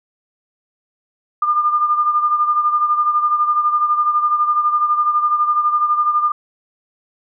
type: beating tone pair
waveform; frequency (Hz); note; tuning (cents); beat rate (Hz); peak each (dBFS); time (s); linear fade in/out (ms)
sine; 1204 / 1216; D6 / D#6; +43 / -40; 12; -14 / -21; 1.42-6.32; 5
effects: none